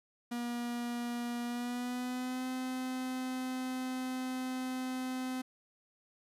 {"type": "tone with pitch glide", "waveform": "45% pulse", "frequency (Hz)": [239.5, 256.7], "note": ["A#3", "C4"], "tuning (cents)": [47, -33], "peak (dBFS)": -35, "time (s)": [0.31, 5.42], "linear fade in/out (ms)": 10, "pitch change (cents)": 120, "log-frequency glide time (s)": [1.45, 2.46], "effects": ["resampled to 32000 Hz", "11-bit"]}